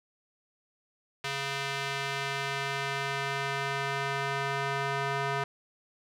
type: tone with band-pass filter sweep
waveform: square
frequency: 138.59 Hz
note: C#3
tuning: in tune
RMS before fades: -32 dBFS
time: 1.24-5.44 s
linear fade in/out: 5 ms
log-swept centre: 2700 to 1300 Hz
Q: 0.87
effects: none